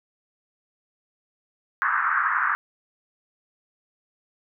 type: band-pass noise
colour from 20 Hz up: pink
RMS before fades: -23 dBFS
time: 1.82-2.55 s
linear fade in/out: 0 ms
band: 1100 to 1700 Hz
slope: 48 dB/octave
effects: none